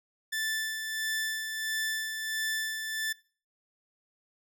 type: tone with tremolo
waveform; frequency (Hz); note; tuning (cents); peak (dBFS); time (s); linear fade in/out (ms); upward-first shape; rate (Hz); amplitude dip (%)
sawtooth; 1760; A6; 0; -25; 0.32-3.13; 10; sine; 1.5; 45
effects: noise-tail reverb RT60 0.4 s tail -22 dB re dry